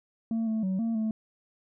sine tone with pitch steps, 226.3 / 220.4 / 188.6 / 228.1 / 219.2 Hz, A3 / A3 / F#3 / A#3 / A3, +49 / +3 / +33 / -37 / -6 cents, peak -23 dBFS, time 0.31-1.11 s, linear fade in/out 2 ms, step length 160 ms, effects tanh soft clip ceiling -25 dBFS

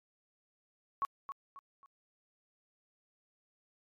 sine tone with echo, 1108.7 Hz, C#6, in tune, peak -29 dBFS, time 1.02-1.05 s, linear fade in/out 0 ms, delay 270 ms, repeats 3, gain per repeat -9 dB, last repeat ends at 1.86 s, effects MP3 96 kbps

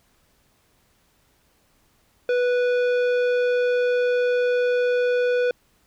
sine tone with tanh clipping, 492.3 Hz, B4, 6 cents flat, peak -20 dBFS, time 2.29-5.51 s, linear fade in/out 2 ms, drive 13 dB, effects pink hiss -63 dBFS RMS until 5.86 s

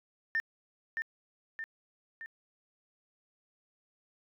sine tone with echo, 1798 Hz, A6, 37 cents sharp, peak -26 dBFS, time 0.35-0.4 s, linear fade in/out 0 ms, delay 620 ms, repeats 3, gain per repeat -5 dB, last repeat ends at 2.26 s, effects tanh soft clip ceiling -24 dBFS

